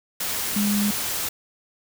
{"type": "tone in noise", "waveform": "sine", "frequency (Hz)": 205.7, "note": "G#3", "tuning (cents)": -16, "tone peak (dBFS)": -20, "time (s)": [0.56, 0.91], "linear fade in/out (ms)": 5, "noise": "white", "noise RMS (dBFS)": -27, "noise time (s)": [0.2, 1.29], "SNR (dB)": 4, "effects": []}